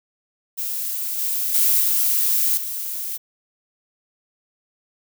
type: noise with level steps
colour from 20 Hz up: violet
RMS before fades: -26 / -23 / -17 / -19 / -28 dBFS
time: 0.57-3.18 s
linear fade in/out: 20 ms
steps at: 1.18 / 1.54 / 1.8 / 2.57 s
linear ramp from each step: 5 ms
effects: none